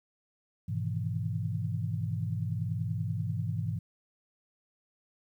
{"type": "chord", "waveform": "sine", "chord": "E major seventh", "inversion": "first", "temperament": "just", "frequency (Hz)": [103.01, 123.61, 154.51, 164.81], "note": ["G#2", "B2", "D#3", "E3"], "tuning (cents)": [-14, 2, -12, 0], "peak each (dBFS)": [-33, -35, -39, -36], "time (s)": [0.68, 3.79], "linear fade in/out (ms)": 10, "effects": ["11-bit"]}